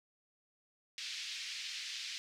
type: band-pass noise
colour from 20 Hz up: white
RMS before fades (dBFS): -43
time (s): 0.98-2.18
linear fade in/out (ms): 0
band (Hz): 2100 to 5200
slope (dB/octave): 24
effects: none